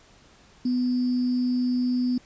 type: tone with sample-and-hold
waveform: sine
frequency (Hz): 249.1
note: B3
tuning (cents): +15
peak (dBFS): -21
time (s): 0.65-2.18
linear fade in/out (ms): 5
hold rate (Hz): 4900
effects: pink hiss -55 dBFS RMS until 2.25 s + resampled to 16000 Hz